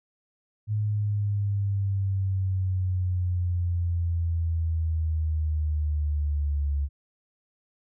sine exponential sweep, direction down, 106.6 to 70.6 Hz, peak -23 dBFS, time 0.67-6.89 s, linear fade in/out 50 ms, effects none

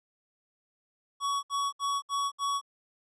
square tone bursts, 1123 Hz, C#6, 22 cents sharp, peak -28 dBFS, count 5, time 1.2-2.614 s, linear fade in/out 50 ms, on 230 ms, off 66 ms, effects resampled to 22050 Hz

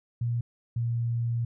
sine tone pair in turn, 118.6 / 117.51 Hz, A#2 / A#2, +30 / +14 cents, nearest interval unison, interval 16 cents, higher first, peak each -25 dBFS, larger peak neither, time 0.21-0.41 / 0.76-1.45 s, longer second, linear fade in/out 5 ms, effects none

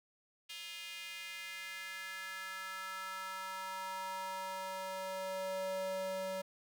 square tone with high-pass filter sweep, 189.3 Hz, F#3, 40 cents sharp, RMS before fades -42 dBFS, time 0.49-6.42 s, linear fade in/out 10 ms, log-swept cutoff 2900 to 450 Hz, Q 2.8, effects none

